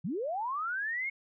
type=linear sweep; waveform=sine; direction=up; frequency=139.4 to 2202 Hz; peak=-31 dBFS; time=0.04-1.1 s; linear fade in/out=10 ms; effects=none